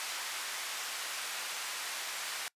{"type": "band-pass noise", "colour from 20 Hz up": "pink", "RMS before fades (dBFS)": -39, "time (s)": [0, 2.48], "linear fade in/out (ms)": 0, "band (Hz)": [1200, 11000], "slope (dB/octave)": 12, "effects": ["noise-tail reverb RT60 0.1 s tail -24 dB re dry", "resampled to 32000 Hz"]}